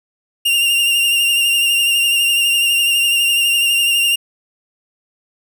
45% pulse tone with vibrato, 2794 Hz, F7, in tune, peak -12 dBFS, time 0.45-4.16 s, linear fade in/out 10 ms, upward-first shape triangle, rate 12 Hz, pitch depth 37 cents each way, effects none

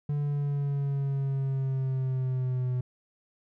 triangle exponential sweep, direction down, 146.3 to 125.3 Hz, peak -24 dBFS, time 0.09-2.81 s, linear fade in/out 5 ms, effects none

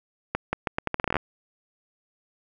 accelerating click train, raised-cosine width 0.5 ms, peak -9 dBFS, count 14, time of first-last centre 0.35-1.167 s, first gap 180 ms, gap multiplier 0.79, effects none

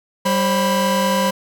45% pulse tone cluster, 194.4 / 533 / 987 Hz, G3 / C5 / B5, -14 / +32 / -1 cents, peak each -20 dBFS, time 0.25-1.31 s, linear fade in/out 10 ms, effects none

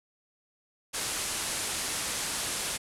white low-pass noise, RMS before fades -33 dBFS, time 0.93-2.78 s, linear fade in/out 20 ms, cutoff 11000 Hz, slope 48 dB/octave, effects none

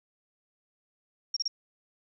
sine tone bursts, 5560 Hz, F8, 9 cents flat, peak -26 dBFS, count 3, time 1.34-1.48 s, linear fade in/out 5 ms, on 26 ms, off 31 ms, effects none

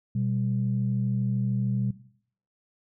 sine tone pair together, 123.47 / 196.46 Hz, B2 / G3, 0 / +4 cents, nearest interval minor sixth, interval 804 cents, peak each -25 / -28 dBFS, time 0.15-1.91 s, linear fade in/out 5 ms, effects noise-tail reverb RT60 0.6 s tail -17 dB re dry + tanh soft clip ceiling -16 dBFS

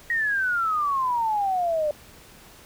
sine exponential sweep, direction down, 1898 to 587.3 Hz, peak -21 dBFS, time 0.1-1.91 s, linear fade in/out 2 ms, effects pink hiss -49 dBFS RMS until 2.65 s

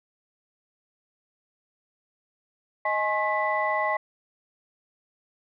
sine tone cluster, 625 / 840 / 1076 / 1985 Hz, D#5 / G#5 / C6 / B6, +8 / +19 / +48 / +8 cents, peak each -28 dBFS, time 2.85-3.97 s, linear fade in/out 5 ms, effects tanh soft clip ceiling -12 dBFS

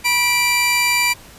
sawtooth tone pair together, 975.2 / 2349 Hz, B5 / D7, -22 / 0 cents, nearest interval octave + minor third, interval 1522 cents, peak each -17 / -12 dBFS, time 0.04-1.14 s, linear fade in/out 20 ms, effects pink hiss -42 dBFS RMS until 1.38 s + resampled to 32000 Hz

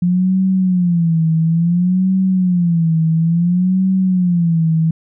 sine tone with vibrato, 174.61 Hz, F3, in tune, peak -11 dBFS, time 0.02-4.91 s, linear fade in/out 5 ms, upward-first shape sine, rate 0.58 Hz, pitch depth 140 cents each way, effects none

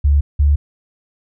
sine tone pair in turn, 71.7 / 72.32 Hz, D2 / D2, -41 / -26 cents, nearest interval unison, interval 15 cents, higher second, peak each -9 dBFS, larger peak neither, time 0.04-0.21 / 0.39-0.56 s, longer neither, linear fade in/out 10 ms, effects none

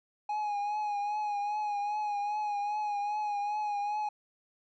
triangle tone with vibrato, 830.6 Hz, G#5, in tune, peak -28 dBFS, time 0.29-4.09 s, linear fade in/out 5 ms, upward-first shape triangle, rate 2.5 Hz, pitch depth 46 cents each way, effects resampled to 16000 Hz

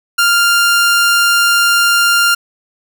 sawtooth tone, 1396.9 Hz, F6, in tune, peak -5 dBFS, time 0.18-2.35 s, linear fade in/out 10 ms, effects none

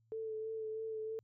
sine tone with vibrato, 440 Hz, A4, in tune, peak -38 dBFS, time 0.12-1.19 s, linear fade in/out 0 ms, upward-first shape sine, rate 3.1 Hz, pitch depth 20 cents each way, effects added 113 Hz sine -70 dBFS peak until 1.23 s

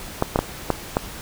clicks, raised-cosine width 1 ms, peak -3 dBFS, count 5, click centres 0.224 / 0.359 / 0.39 / 0.703 / 0.969 s, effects pink hiss -36 dBFS RMS until 1.21 s

